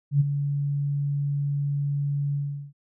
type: tone with ADSR envelope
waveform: sine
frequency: 142.6 Hz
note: C#3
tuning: 49 cents sharp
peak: -14 dBFS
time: 0.11-2.73 s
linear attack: 93 ms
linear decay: 22 ms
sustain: -9 dB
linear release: 390 ms
effects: none